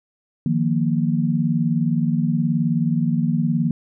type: chord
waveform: sine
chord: Eb suspended second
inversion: none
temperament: equal with one note detuned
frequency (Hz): 155.56 / 174.61 / 233.8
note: Eb3 / F3 / Bb3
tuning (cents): 0 / 0 / +5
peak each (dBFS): -21 / -22 / -21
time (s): 0.46-3.71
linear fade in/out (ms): 2
effects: none